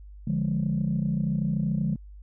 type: chord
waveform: sine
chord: D diminished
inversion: none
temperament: equal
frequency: 146.83 / 174.61 / 207.7 Hz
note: D3 / F3 / Ab3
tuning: 0 / 0 / 0 cents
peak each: -27 dBFS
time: 0.27-1.96 s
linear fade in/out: 5 ms
effects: tanh soft clip ceiling -17 dBFS + added 50 Hz sine -42 dBFS peak until 2.22 s